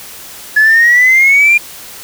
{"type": "exponential sweep", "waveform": "sine", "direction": "up", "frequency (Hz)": [1701, 2416], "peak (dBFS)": -3, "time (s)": [0.56, 1.58], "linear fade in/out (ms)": 10, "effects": ["tanh soft clip ceiling -1 dBFS", "white hiss -31 dBFS RMS until 2.03 s"]}